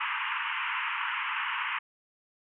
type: band-pass noise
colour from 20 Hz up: pink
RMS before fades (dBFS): -32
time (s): 0-1.79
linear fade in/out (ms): 10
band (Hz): 910 to 3000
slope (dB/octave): 96
effects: none